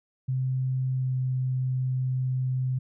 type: tone with pitch glide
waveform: sine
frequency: 130 to 128.95 Hz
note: C3 to C3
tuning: -11 to -25 cents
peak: -24 dBFS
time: 0.28-2.79 s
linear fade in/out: 10 ms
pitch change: -14 cents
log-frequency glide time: 0.93-1.13 s
effects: none